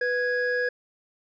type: tone pair together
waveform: triangle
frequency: 493.9 / 1661.2 Hz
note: B4 / G#6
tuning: 0 / 0 cents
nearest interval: octave + major sixth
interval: 2100 cents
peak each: -24 dBFS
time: 0.01-0.69 s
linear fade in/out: 5 ms
effects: resampled to 16000 Hz